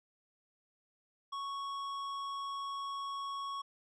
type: tone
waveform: square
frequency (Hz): 1108.7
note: C#6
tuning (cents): 0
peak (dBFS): -38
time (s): 1.32-3.62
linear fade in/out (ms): 10
effects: low-pass 5000 Hz 12 dB/octave